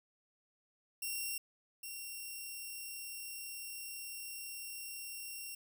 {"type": "tone pair in turn", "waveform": "5% pulse", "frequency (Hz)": [2738, 2738], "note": ["F7", "F7"], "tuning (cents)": [-35, -35], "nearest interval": "unison", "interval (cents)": 0, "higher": "neither", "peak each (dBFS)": [-28, -34], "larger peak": "first", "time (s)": [[1.02, 1.38], [1.83, 5.55]], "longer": "second", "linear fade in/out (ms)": 5, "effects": []}